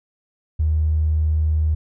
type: tone with tanh clipping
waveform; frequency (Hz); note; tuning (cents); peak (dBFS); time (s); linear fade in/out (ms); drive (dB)
triangle; 77.78; D#2; 0; -15; 0.59-1.75; 10; 2
effects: none